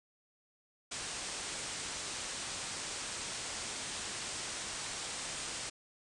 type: low-pass noise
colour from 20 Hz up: white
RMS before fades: -41 dBFS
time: 0.91-5.7 s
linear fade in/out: 10 ms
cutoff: 9200 Hz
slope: 96 dB/octave
effects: none